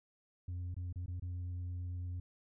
sine tone with dropouts, 89.1 Hz, F2, 35 cents sharp, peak -35 dBFS, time 0.48-2.2 s, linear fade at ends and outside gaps 5 ms, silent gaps 0.744-0.765 / 0.927-0.958 / 1.061-1.08 / 1.198-1.222 s, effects tanh soft clip ceiling -37 dBFS

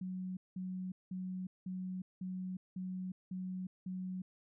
sine tone bursts, 185 Hz, F#3, in tune, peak -38 dBFS, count 8, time 0.01-4.22 s, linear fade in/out 5 ms, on 360 ms, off 190 ms, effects none

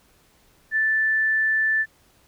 sine tone, 1760 Hz, A6, in tune, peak -18 dBFS, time 0.71-1.86 s, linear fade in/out 50 ms, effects pink hiss -59 dBFS RMS until 2.27 s

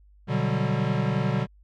square chord, G major seventh, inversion first, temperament equal, 123.47 / 146.83 / 185 / 196 Hz, B2 / D3 / F#3 / G3, 0 / 0 / 0 / 0 cents, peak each -28 / -28 / -31 / -30 dBFS, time 0.27-1.47 s, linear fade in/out 50 ms, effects added 50 Hz sine -52 dBFS peak until 1.63 s + low-pass 3000 Hz 12 dB/octave

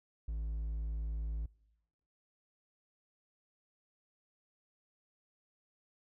triangle tone with hard clipping, 55 Hz, A1, in tune, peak -36 dBFS, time 0.28-1.46 s, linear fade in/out 5 ms, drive 6 dB, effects noise-tail reverb RT60 1.0 s tail -24 dB re dry

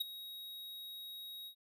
square tone with ADSR envelope, 3792 Hz, A#7, 29 cents sharp, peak -31 dBFS, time 0-1.55 s, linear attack 11 ms, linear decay 14 ms, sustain -15 dB, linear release 84 ms, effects none

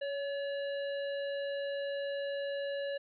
harmonic tone with a mistuned harmonic, 570 Hz, C#5, 48 cents sharp, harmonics 1 / 3 / 5 / 7, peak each -34 / -44 / -48 / -51 dBFS, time 0.01-2.98 s, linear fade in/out 10 ms, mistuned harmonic 1, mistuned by -28 cents, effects none

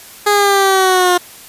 15% pulse linear sweep, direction down, 415.3 to 354.1 Hz, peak -3 dBFS, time 0.26-1.18 s, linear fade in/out 10 ms, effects white hiss -37 dBFS RMS until 1.48 s + resampled to 32000 Hz

